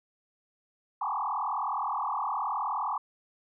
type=tone with frequency modulation; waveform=sine; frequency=987.8 Hz; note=B5; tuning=in tune; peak=-28 dBFS; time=1.01-2.98 s; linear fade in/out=5 ms; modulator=39.3 Hz; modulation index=5.1; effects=none